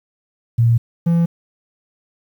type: tone pair in turn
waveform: sine / triangle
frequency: 116.6 / 168.93 Hz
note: A#2 / E3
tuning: +1 / +43 cents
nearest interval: tritone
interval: 642 cents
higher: second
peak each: -10 dBFS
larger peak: neither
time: 0.58-0.78 / 1.06-1.26 s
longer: neither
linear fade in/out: 10 ms
effects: 8-bit